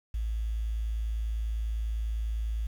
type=tone with quantisation; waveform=sine; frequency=55 Hz; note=A1; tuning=in tune; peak=-28 dBFS; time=0.14-2.67 s; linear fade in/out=5 ms; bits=9; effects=none